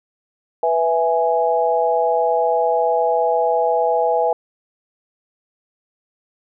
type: chord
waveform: sine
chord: E major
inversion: second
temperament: equal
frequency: 493.9 / 659.3 / 830.6 Hz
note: B4 / E5 / G#5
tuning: 0 / 0 / 0 cents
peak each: -19 dBFS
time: 0.63-4.33 s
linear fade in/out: 2 ms
effects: none